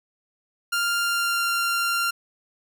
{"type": "tone with pitch glide", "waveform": "sawtooth", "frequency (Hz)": [1396.9, 1385.6], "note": ["F6", "F6"], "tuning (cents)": [0, -14], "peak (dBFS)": -18, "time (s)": [0.72, 2.11], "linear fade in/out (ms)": 10, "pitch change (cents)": -14, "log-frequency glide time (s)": [0.99, 1.49], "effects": []}